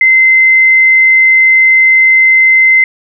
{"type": "tone", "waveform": "sine", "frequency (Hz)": 2067, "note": "C7", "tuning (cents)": -22, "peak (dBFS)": -3, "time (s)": [0.01, 2.84], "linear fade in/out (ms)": 2, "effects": []}